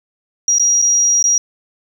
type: tone with dropouts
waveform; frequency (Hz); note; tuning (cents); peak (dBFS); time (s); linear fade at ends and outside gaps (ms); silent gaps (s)
triangle; 5730; F8; +44; -7; 0.48-1.38; 2; 0.585-0.596 / 0.818-0.823 / 1.227-1.24
effects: tanh soft clip ceiling -8 dBFS